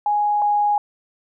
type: tone pair in turn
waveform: sine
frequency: 830.6 / 827.7 Hz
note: G#5 / G#5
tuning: 0 / -6 cents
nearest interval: unison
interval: 6 cents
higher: first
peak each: -16 / -15 dBFS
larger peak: second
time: 0.06-0.42 / 0.42-0.78 s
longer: neither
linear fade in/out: 2 ms
effects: none